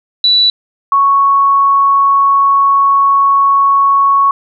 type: tone pair in turn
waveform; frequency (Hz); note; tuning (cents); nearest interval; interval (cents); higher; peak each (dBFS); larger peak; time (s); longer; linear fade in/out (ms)
sine; 3951 / 1108.7; B7 / C#6; 0 / 0; octave + minor seventh; 2200; first; -6; neither; 0.24-0.5 / 0.92-4.31; second; 2
effects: none